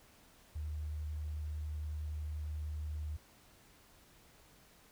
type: tone with vibrato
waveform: sine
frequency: 76.1 Hz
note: D#2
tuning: 38 cents flat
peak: -37 dBFS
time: 0.55-3.17 s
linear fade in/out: 10 ms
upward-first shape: triangle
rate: 11 Hz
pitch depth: 9 cents each way
effects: pink hiss -63 dBFS RMS until 4.91 s